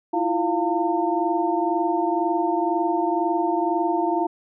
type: tone cluster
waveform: sine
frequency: 326.3 / 348.3 / 699 / 905 Hz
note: E4 / F4 / F5 / A5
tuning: -18 / -5 / +1 / +48 cents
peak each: -25 dBFS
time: 0.13-4.27 s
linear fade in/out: 10 ms
effects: none